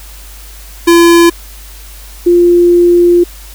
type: tone pair in turn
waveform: square / sine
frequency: 340 / 349 Hz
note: F4 / F4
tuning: -46 / -1 cents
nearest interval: unison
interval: 45 cents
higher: second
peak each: -3 dBFS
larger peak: neither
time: 0.87-1.3 / 2.26-3.24 s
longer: second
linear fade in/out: 10 ms
effects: added 50 Hz sine -30 dBFS peak until 3.54 s + white hiss -35 dBFS RMS until 3.54 s